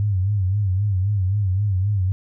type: tone with vibrato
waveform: sine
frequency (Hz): 98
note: G2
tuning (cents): 0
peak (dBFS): -17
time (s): 0-2.12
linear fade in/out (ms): 0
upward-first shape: sine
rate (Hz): 3.8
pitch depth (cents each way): 120
effects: none